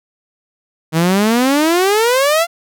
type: exponential sweep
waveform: sawtooth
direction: up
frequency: 155.56 to 698.5 Hz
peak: -7 dBFS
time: 0.92-2.47 s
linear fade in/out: 50 ms
effects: none